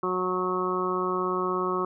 harmonic tone, 183.4 Hz, F#3, 15 cents flat, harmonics 1 / 2 / 3 / 4 / 5 / 6 / 7, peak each -35 / -28 / -38 / -40 / -38 / -29 / -33 dBFS, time 0.03-1.85 s, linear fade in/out 2 ms, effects none

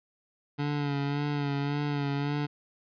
25% pulse tone with vibrato, 143.6 Hz, D3, 39 cents flat, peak -24 dBFS, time 0.58-2.47 s, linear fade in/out 20 ms, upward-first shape sine, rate 1.8 Hz, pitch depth 35 cents each way, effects resampled to 11025 Hz

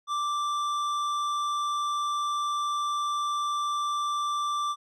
triangle tone with tanh clipping, 1174.7 Hz, D6, in tune, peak -28 dBFS, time 0.07-4.76 s, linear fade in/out 50 ms, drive 16 dB, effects none

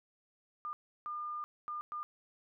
sine tone bursts at uneven times, 1207 Hz, D6, 47 cents sharp, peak -37 dBFS, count 4, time 0.65-0.73 / 1.06-1.44 / 1.68-1.81 / 1.92-2.03 s, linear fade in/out 0 ms, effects none

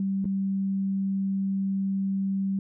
sine tone with dropouts, 194.4 Hz, G3, 14 cents flat, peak -24 dBFS, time 0-2.59 s, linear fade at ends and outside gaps 2 ms, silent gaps 0.245-0.254 s, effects none

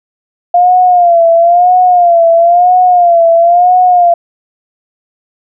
sine tone with vibrato, 698.5 Hz, F5, in tune, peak -3 dBFS, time 0.54-4.14 s, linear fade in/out 5 ms, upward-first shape sine, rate 1 Hz, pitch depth 80 cents each way, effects none

